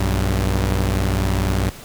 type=tone pair together; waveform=sawtooth; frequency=60.2 / 96.17 Hz; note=B1 / G2; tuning=-44 / -33 cents; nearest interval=minor sixth; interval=811 cents; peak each=-16 dBFS; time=0-1.7 s; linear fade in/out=5 ms; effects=pink hiss -39 dBFS RMS until 1.84 s